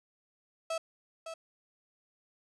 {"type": "tone with echo", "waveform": "35% pulse", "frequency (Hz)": 653, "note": "E5", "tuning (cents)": -17, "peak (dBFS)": -30, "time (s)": [0.7, 0.78], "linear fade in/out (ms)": 5, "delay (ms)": 560, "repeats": 1, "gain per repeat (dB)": -8, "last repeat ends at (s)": 1.34, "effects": ["resampled to 22050 Hz", "11-bit"]}